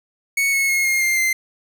45% pulse tone with pitch steps, 2217 / 2189 / 2161 / 2134 / 2107 / 2081 Hz, C#7 / C#7 / C#7 / C7 / C7 / C7, 0 / -22 / -45 / +34 / +12 / -10 cents, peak -16 dBFS, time 0.37-1.33 s, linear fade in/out 5 ms, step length 160 ms, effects none

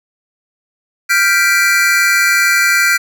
square chord, G dominant seventh, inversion third, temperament equal, 1396.9 / 1568 / 1975.5 / 2349 Hz, F6 / G6 / B6 / D7, 0 / 0 / 0 / 0 cents, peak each -16 dBFS, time 1.09-2.98 s, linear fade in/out 20 ms, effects none

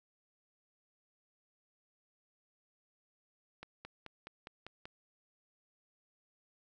accelerating click train, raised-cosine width 0.3 ms, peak -30 dBFS, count 7, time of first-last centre 3.63-4.855 s, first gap 220 ms, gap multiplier 0.97, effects none

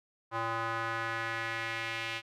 square tone with band-pass filter sweep, 114 Hz, A#2, 38 cents flat, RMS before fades -35 dBFS, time 0.31-2.22 s, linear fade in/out 50 ms, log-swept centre 1100 to 2600 Hz, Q 2.1, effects none

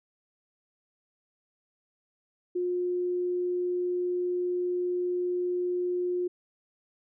sine tone, 357.5 Hz, F4, 41 cents sharp, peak -26 dBFS, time 2.55-6.28 s, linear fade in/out 10 ms, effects none

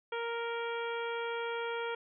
harmonic tone, 466.2 Hz, A#4, in tune, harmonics 1 / 2 / 3 / 4 / 5 / 6 / 7, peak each -36 / -40 / -41 / -48 / -45 / -52 / -48 dBFS, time 0.12-1.95 s, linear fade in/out 5 ms, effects none

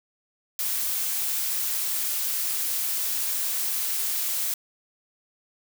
blue noise, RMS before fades -27 dBFS, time 0.59-4.54 s, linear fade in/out 2 ms, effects none

